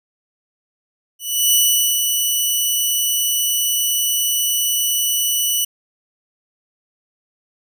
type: tone with ADSR envelope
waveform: 10% pulse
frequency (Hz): 2961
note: F#7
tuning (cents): +1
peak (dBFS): -3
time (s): 1.19-5.65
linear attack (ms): 340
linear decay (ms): 450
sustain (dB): -5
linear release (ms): 8
effects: none